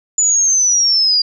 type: linear sweep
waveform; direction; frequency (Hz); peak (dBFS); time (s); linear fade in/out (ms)
sine; down; 7000 to 4780; -10; 0.18-1.22; 5
effects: none